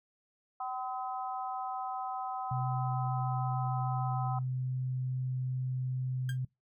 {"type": "harmonic tone", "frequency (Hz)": 255, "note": "C4", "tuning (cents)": -44, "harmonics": [3, 4, 5], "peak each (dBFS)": [-36, -41, -41], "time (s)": [0.6, 4.39], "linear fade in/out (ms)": 5}
{"type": "tone", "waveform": "sine", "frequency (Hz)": 128.4, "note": "C3", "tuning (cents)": -32, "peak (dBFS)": -31, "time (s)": [2.51, 6.45], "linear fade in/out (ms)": 5}
{"type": "tone with exponential decay", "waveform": "30% pulse", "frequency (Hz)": 1600, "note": "G6", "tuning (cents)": 35, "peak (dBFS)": -34, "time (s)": [6.29, 6.38], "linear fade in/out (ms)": 2, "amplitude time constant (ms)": 19}
{"effects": ["noise-tail reverb RT60 0.2 s tail -24 dB re dry"]}